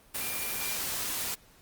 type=tone in noise; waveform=sine; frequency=2383 Hz; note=D7; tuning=25 cents sharp; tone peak=-40 dBFS; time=0.2-0.76 s; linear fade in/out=10 ms; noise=white; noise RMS=-33 dBFS; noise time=0.14-1.35 s; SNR=-10 dB; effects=pink hiss -59 dBFS RMS until 1.61 s + Opus 32 kbps